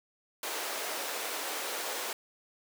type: high-pass noise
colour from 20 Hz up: pink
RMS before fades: -36 dBFS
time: 0.43-2.13 s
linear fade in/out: 2 ms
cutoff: 400 Hz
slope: 24 dB/octave
effects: none